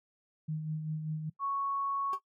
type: tone with tremolo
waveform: sine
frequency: 155.56 Hz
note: D#3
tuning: in tune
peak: -31 dBFS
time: 0.48-1.3 s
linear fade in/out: 10 ms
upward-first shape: sine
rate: 5.1 Hz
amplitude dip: 45%
type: tone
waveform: sine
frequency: 1108.7 Hz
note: C#6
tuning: in tune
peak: -30 dBFS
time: 1.39-2.19 s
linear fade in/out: 50 ms
type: tone with exponential decay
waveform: 20% pulse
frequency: 392 Hz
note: G4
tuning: in tune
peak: -35 dBFS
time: 2.13-2.2 s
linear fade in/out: 1 ms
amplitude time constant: 15 ms
effects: noise-tail reverb RT60 0.1 s tail -21 dB re dry